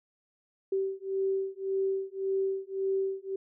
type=beating tone pair; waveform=sine; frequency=385.6 / 387.4 Hz; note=G4 / G4; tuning=-28 / -20 cents; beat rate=1.8 Hz; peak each=-31 dBFS; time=0.72-3.36 s; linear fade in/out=5 ms; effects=none